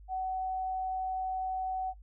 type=tone; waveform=sine; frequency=752 Hz; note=F#5; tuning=28 cents sharp; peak=-31 dBFS; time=0.08-1.94 s; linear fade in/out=50 ms; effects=noise-tail reverb RT60 0.1 s tail -21 dB re dry + added 50 Hz sine -49 dBFS peak until 2.02 s